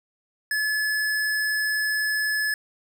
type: tone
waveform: square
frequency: 1716 Hz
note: A6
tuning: 44 cents flat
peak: -23 dBFS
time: 0.51-2.54 s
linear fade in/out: 2 ms
effects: none